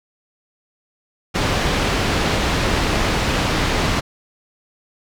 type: low-pass noise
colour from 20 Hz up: pink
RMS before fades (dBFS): -19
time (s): 1.34-4.01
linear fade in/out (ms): 20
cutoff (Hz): 4600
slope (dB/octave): 12
effects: none